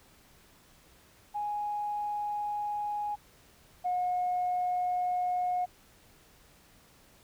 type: tone pair in turn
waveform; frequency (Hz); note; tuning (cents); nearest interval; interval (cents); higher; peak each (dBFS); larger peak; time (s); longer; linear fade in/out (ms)
sine; 830.6 / 722.4; G#5 / F#5; 0 / -42; major second; 242; first; -30 / -26; second; 1.34-3.16 / 3.84-5.66; neither; 20
effects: tanh soft clip ceiling -23 dBFS + pink hiss -60 dBFS RMS until 7.23 s